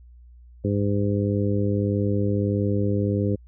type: harmonic tone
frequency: 101.6 Hz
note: G#2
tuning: 38 cents flat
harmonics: 1 / 2 / 3 / 4 / 5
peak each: -23 / -26 / -28 / -29 / -30 dBFS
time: 0.64-3.36 s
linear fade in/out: 10 ms
effects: added 60 Hz sine -45 dBFS peak until 3.47 s